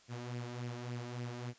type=tone with flanger; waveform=sawtooth; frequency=121.6 Hz; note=B2; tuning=26 cents flat; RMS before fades=-42 dBFS; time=0.08-1.54 s; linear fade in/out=50 ms; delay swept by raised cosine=0.38 to 3.28 ms; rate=3.5 Hz; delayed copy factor=+0.55; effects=white hiss -63 dBFS RMS until 1.58 s + resampled to 16000 Hz